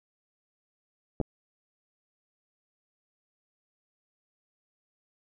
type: clicks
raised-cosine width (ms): 2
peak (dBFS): -16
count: 2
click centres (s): 1.202 / 1.213
effects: none